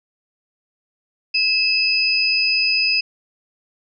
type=tone pair together; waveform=sine; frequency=2611 / 4998 Hz; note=E7 / D#8; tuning=-17 / +7 cents; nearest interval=major seventh; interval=1124 cents; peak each=-18 dBFS; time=1.34-3.01 s; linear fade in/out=10 ms; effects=none